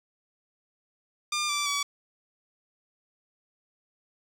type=tone with pitch steps; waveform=10% pulse; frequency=1200 / 1169.9 / 1140.5 Hz; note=D6 / D6 / C#6; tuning=+37 / -7 / +49 cents; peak=-18 dBFS; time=1.32-1.83 s; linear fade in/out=5 ms; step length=170 ms; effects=low-pass 12000 Hz 12 dB/octave + 10-bit